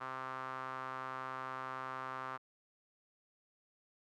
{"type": "tone with band-pass filter", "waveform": "sawtooth", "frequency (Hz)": 130.81, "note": "C3", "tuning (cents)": 0, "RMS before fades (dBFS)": -43, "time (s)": [0, 2.38], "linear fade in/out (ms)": 20, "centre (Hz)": 1200, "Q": 3.6, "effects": []}